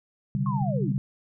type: chord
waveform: sine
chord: C suspended second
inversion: none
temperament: equal with one note detuned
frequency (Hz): 130.81 / 145.4 / 196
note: C3 / D3 / G3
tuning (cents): 0 / -17 / 0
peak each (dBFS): -28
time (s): 0.35-0.98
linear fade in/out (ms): 0
type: linear sweep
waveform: sine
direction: down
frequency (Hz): 1110 to 211.5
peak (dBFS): -30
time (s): 0.46-0.92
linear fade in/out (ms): 2
type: click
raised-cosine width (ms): 5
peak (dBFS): -27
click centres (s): 0.619
effects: none